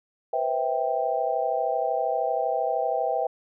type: chord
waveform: sine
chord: C major seventh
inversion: third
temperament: just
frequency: 490.5 / 523.3 / 654.1 / 784.9 Hz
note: B4 / C5 / E5 / G5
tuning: -12 / 0 / -14 / +2 cents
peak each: -30 / -31 / -27 / -27 dBFS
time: 0.33-3.27 s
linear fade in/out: 5 ms
effects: none